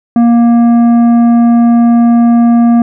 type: tone with tanh clipping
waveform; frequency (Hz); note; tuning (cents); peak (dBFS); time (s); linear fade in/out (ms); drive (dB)
sine; 235.2; A#3; +16; -5; 0.16-2.82; 2; 9
effects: none